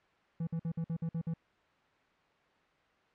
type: tone bursts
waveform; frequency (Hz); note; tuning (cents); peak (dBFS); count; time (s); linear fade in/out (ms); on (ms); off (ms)
triangle; 164.81; E3; 0; -30; 8; 0.4-1.339; 5; 71; 53
effects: white hiss -67 dBFS RMS until 3.14 s + low-pass 2000 Hz 12 dB/octave